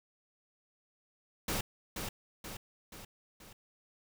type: noise with echo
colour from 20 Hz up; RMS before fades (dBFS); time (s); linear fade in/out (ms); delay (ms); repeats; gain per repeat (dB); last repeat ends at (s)
pink; -34; 1.48-1.61; 5; 480; 4; -5; 3.53
effects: none